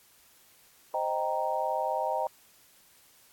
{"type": "chord", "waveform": "sine", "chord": "C minor seventh", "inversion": "none", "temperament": "equal", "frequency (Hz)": [523.3, 622.3, 784, 932.3], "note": ["C5", "Eb5", "G5", "Bb5"], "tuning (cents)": [0, 0, 0, 0], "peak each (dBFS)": [-35, -32, -32, -32], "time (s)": [0.94, 2.27], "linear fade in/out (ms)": 2, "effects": ["white hiss -60 dBFS RMS until 3.32 s", "AAC 64 kbps"]}